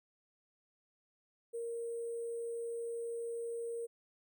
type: tone with sample-and-hold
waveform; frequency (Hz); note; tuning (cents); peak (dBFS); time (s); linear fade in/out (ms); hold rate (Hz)
sine; 466.2; A#4; 0; -37; 1.53-3.87; 20; 8820
effects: none